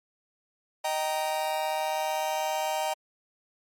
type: chord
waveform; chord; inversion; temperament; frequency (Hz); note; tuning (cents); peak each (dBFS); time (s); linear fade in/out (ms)
45% pulse; Eb major; none; just; 622.3 / 777.8 / 933.4; Eb5 / G5 / Bb5; 0 / -14 / +2; -31 / -31 / -32; 0.84-2.94; 10
effects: MP3 64 kbps